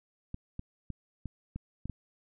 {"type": "clicks", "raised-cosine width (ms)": 5, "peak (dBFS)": -25, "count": 7, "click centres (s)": [0.344, 0.594, 0.903, 1.257, 1.56, 1.856, 1.897], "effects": []}